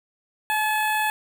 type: tone with notch filter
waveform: 15% pulse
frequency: 858 Hz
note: A5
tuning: 44 cents flat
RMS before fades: -23 dBFS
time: 0.5-1.1 s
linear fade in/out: 0 ms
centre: 5400 Hz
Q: 0.51
effects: none